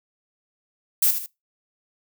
violet noise with echo, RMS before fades -18 dBFS, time 1.02-1.11 s, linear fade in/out 5 ms, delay 76 ms, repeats 2, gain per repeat -8 dB, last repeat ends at 1.262 s, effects noise-tail reverb RT60 0.2 s tail -21 dB re dry

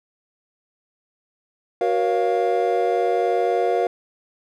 triangle chord, Gb major seventh, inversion none, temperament equal with one note detuned, 370 / 473.5 / 554.4 / 698.5 Hz, Gb4 / Bb4 / Db5 / F5, 0 / +27 / 0 / 0 cents, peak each -22 / -20 / -25 / -20 dBFS, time 1.81-3.87 s, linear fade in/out 2 ms, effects none

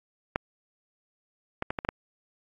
clicks, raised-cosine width 0.5 ms, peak -10 / -14 / -14 / -15 / -17 / -9 dBFS, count 6, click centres 0.359 / 1.624 / 1.705 / 1.788 / 1.849 / 1.889 s, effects AAC 64 kbps

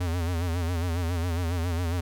square tone with vibrato, 85.8 Hz, F2, 30 cents flat, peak -26 dBFS, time 0-2.01 s, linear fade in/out 10 ms, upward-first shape sine, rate 7.3 Hz, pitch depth 90 cents each way, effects none

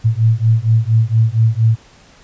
sine beating tone pair, 110.3 / 114.6 Hz, A2 / A#2, +5 / -29 cents, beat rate 4.3 Hz, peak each -13 dBFS, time 0.04-1.76 s, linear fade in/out 20 ms, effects pink hiss -46 dBFS RMS until 2.23 s + resampled to 16000 Hz

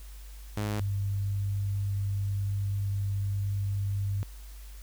sawtooth / sine tone pair in turn, 104.7 / 99.48 Hz, G#2 / G2, +15 / +26 cents, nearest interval minor second, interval 89 cents, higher first, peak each -25 / -27 dBFS, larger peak first, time 0.57-0.8 / 0.8-4.23 s, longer second, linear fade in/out 0 ms, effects added 50 Hz sine -42 dBFS peak until 4.82 s + white hiss -55 dBFS RMS until 4.82 s

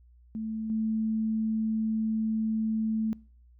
sine tone pair in turn, 220 / 220 Hz, A3 / A3, 0 / 0 cents, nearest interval unison, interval 0 cents, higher neither, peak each -31 / -26 dBFS, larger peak second, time 0.35-0.7 / 0.7-3.13 s, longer second, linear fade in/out 0 ms, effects noise-tail reverb RT60 0.5 s tail -25 dB re dry + added 60 Hz sine -54 dBFS peak until 3.59 s

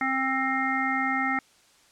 harmonic tone, 264.6 Hz, C4, 20 cents sharp, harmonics 1 / 3 / 5 / 7 / 8, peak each -30 / -30 / -30 / -30 / -30 dBFS, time 0.01-1.39 s, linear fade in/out 2 ms, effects white hiss -59 dBFS RMS until 1.91 s + low-pass 8000 Hz 12 dB/octave

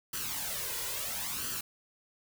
white noise with flanger, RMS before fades -36 dBFS, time 0.13-1.61 s, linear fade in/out 5 ms, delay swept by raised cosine 0.66 to 2.06 ms, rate 0.74 Hz, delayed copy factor +0.65, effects none

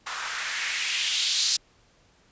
blue noise with band-pass filter sweep, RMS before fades -27 dBFS, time 0.06-1.57 s, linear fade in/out 10 ms, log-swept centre 1100 to 4800 Hz, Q 2.2, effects pink hiss -61 dBFS RMS until 2.31 s + resampled to 16000 Hz

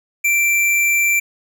square tone, 2349 Hz, D7, in tune, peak -14 dBFS, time 0.24-1.2 s, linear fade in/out 10 ms, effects none

